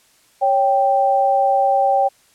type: tone pair together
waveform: sine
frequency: 554.4 / 784 Hz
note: C#5 / G5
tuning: 0 / 0 cents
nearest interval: tritone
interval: 600 cents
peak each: -18 / -14 dBFS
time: 0.41-2.09 s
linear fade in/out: 20 ms
effects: white hiss -55 dBFS RMS until 2.34 s + low-pass 11000 Hz 12 dB/octave